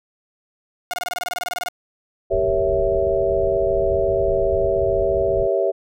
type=tone bursts; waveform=sawtooth; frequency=718 Hz; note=F5; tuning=48 cents sharp; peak=-19 dBFS; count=16; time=0.91-1.685 s; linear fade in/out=0 ms; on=25 ms; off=25 ms
type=chord; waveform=sine; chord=G diminished seventh; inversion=none; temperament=equal; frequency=392 / 466.2 / 554.4 / 659.3 Hz; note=G4 / Bb4 / Db5 / Fb5; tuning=0 / 0 / 0 / 0 cents; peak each=-21 / -26 / -22 / -21 dBFS; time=2.3-5.72 s; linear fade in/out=20 ms
type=low-pass noise; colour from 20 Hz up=pink; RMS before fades=-29 dBFS; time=2.3-5.48 s; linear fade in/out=50 ms; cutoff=120 Hz; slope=12 dB/octave
effects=none